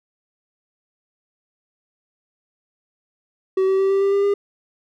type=tone with pitch steps; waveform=triangle; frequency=380 / 383.7 / 387.5 / 391.4 / 395.2 / 399.1 / 403.1 Hz; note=F#4 / G4 / G4 / G4 / G4 / G4 / G4; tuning=+46 / -37 / -20 / -3 / +14 / +31 / +48 cents; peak=-13 dBFS; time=3.57-4.34 s; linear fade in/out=5 ms; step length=110 ms; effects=none